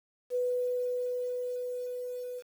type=tone with level ramp; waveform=sine; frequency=495.6 Hz; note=B4; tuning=6 cents sharp; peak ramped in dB=-26 to -36 dBFS; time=0.3-2.43 s; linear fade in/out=50 ms; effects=9-bit